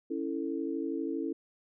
sine chord, A major, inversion first, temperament equal with one note detuned, 277.2 / 329.6 / 444.9 Hz, C#4 / E4 / A4, 0 / 0 / +19 cents, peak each -35 / -34 / -38 dBFS, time 0.1-1.33 s, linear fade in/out 10 ms, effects none

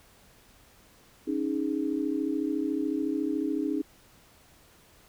sine chord, C# suspended second, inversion none, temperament equal, 277.2 / 311.1 / 415.3 Hz, C#4 / D#4 / G#4, 0 / 0 / 0 cents, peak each -30 / -29 / -35 dBFS, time 1.27-3.82 s, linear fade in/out 10 ms, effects pink hiss -58 dBFS RMS until 5.08 s

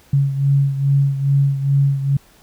sine beating tone pair, 138.59 / 140.99 Hz, C#3 / C#3, 0 / +30 cents, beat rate 2.4 Hz, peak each -14 / -20 dBFS, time 0.13-2.17 s, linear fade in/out 5 ms, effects pink hiss -51 dBFS RMS until 2.42 s

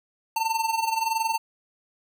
square tone with amplitude modulation, 899 Hz, A5, 37 cents sharp, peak -21 dBFS, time 0.36-1.38 s, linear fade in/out 5 ms, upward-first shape sine, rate 21.4 Hz, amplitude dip 70%, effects none

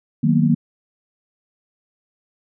sine chord, B major seventh, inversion first, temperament equal, 155.56 / 185 / 233.1 / 246.9 Hz, D#3 / F#3 / A#3 / B3, 0 / 0 / 0 / 0 cents, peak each -17 / -20 / -17 / -23 dBFS, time 0.23-0.55 s, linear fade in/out 10 ms, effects none

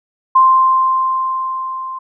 sine tone with level ramp, 1046.5 Hz, C6, in tune, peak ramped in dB -5 to -23 dBFS, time 0.35-1.99 s, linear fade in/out 10 ms, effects none

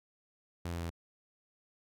sawtooth tone with pitch steps, 86 / 85.36 / 84.72 / 84.08 Hz, F2 / F2 / E2 / E2, -26 / -39 / +48 / +35 cents, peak -32 dBFS, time 0.65-0.902 s, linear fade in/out 5 ms, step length 63 ms, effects none

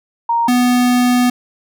sine / square tone pair in turn, 932.3 / 246.9 Hz, A#5 / B3, 0 / 0 cents, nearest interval octave + major seventh, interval 2300 cents, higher first, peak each -12 / -11 dBFS, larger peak second, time 0.29-0.48 / 0.48-1.3 s, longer second, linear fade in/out 5 ms, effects none

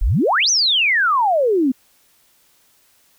sine exponential two-way sweep, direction up then down, 32.7 to 6272 to 245.2 Hz, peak -13 dBFS, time 0.01-1.72 s, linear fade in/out 10 ms, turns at 0.5 s, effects white hiss -57 dBFS RMS until 3.18 s

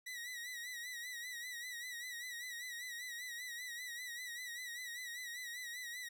sawtooth tone with vibrato, 1940 Hz, B6, 31 cents flat, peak -40 dBFS, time 0.06-6.09 s, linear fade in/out 10 ms, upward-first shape sine, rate 5.1 Hz, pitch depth 68 cents each way, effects none

